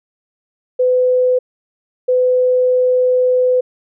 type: tone pair in turn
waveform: sine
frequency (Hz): 504 / 504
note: B4 / B4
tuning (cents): +35 / +35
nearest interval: unison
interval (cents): 0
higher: neither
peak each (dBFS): -10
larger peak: neither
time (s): 0.79-1.39 / 2.08-3.61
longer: second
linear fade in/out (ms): 10
effects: none